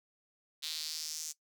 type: tone with high-pass filter sweep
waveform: sawtooth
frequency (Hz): 156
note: D#3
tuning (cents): +5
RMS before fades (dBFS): -40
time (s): 0.62-1.33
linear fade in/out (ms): 20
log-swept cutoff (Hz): 3800 to 6500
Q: 3.4
effects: noise-tail reverb RT60 0.1 s tail -18 dB re dry